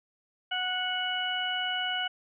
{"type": "harmonic tone", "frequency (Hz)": 736, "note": "F#5", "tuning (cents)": -9, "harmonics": [1, 2, 3, 4], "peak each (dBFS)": [-35, -33, -39, -31], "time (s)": [0.51, 2.08], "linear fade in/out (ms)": 10, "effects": []}